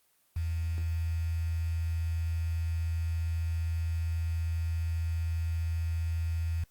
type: tone with quantisation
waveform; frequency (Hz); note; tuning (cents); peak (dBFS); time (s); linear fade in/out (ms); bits
sine; 82.5; E2; +2; -28; 0.36-6.64; 5; 8
effects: white hiss -69 dBFS RMS until 6.7 s + Opus 24 kbps